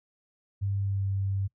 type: tone with pitch glide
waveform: sine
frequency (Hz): 99.1 to 97.68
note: G2 to G2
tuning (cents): +19 to -6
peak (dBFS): -26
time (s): 0.61-1.48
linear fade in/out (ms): 20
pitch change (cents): -25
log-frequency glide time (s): 0.81-1.05
effects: noise-tail reverb RT60 0.1 s tail -22 dB re dry